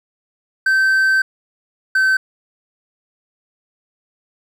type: tone pair in turn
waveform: triangle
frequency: 1549 / 1538.3 Hz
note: G6 / G6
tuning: -21 / -33 cents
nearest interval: unison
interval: 12 cents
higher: first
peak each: -10 dBFS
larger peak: neither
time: 0.66-1.22 / 1.95-2.17 s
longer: first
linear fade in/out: 5 ms
effects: none